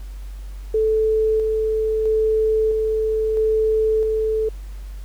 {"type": "tone with tremolo", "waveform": "sine", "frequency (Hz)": 437.5, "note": "A4", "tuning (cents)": -10, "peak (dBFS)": -15, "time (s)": [0.74, 4.49], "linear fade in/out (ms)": 5, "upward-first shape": "square", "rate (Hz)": 0.76, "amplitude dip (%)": 25, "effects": ["added 48 Hz sine -30 dBFS peak until 5.04 s", "pink hiss -51 dBFS RMS until 5.04 s"]}